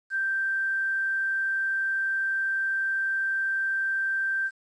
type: tone with quantisation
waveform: sine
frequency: 1568 Hz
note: G6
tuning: in tune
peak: -24 dBFS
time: 0.1-4.51 s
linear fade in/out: 50 ms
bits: 9
effects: resampled to 22050 Hz